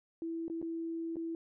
sine tone with dropouts, 330 Hz, E4, 2 cents sharp, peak -35 dBFS, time 0.22-1.35 s, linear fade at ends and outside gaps 1 ms, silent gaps 0.481-0.499 / 0.616-0.626 / 1.158-1.167 s, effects none

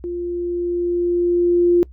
sine tone with level ramp, 349.2 Hz, F4, in tune, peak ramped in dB -23 to -10 dBFS, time 0.04-1.83 s, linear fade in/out 0 ms, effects noise-tail reverb RT60 0.1 s tail -23 dB re dry + added 63 Hz sine -38 dBFS peak until 1.92 s

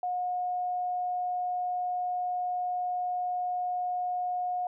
sine tone, 722 Hz, F#5, 43 cents flat, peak -28 dBFS, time 0.03-4.67 s, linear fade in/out 2 ms, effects none

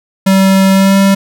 square tone with pitch glide, 192.4 to 195.65 Hz, G3 to G3, -32 to -3 cents, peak -6 dBFS, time 0.26-1.15 s, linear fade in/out 10 ms, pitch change +29 cents, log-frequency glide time 0.72-0.97 s, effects none

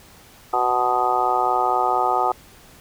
harmonic tone, 124.3 Hz, B2, 12 cents sharp, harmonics 3 / 4 / 5 / 6 / 7 / 8 / 9 / 10, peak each -28 / -29 / -32 / -21 / -23 / -31 / -33 / -23 dBFS, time 0.53-2.32 s, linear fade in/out 5 ms, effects pink hiss -48 dBFS RMS until 2.8 s

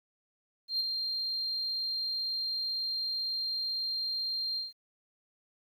sine tone with ADSR envelope, 4186 Hz, C8, in tune, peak -24 dBFS, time 0.68-4.73 s, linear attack 120 ms, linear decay 15 ms, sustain -6 dB, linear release 160 ms, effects tanh soft clip ceiling -25 dBFS + 11-bit

